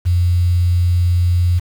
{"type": "tone with quantisation", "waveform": "sine", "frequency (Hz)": 88.2, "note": "F2", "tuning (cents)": 18, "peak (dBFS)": -11, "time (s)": [0.05, 1.6], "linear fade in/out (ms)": 20, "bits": 6, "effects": []}